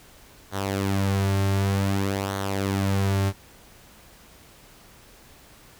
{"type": "tone with flanger", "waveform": "sawtooth", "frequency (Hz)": 98, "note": "G2", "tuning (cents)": 0, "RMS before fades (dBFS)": -24, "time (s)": [0.51, 3.33], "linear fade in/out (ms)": 50, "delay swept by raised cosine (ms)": [0.39, 4.09], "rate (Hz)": 0.54, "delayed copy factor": -0.6, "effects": ["pink hiss -51 dBFS RMS until 5.79 s"]}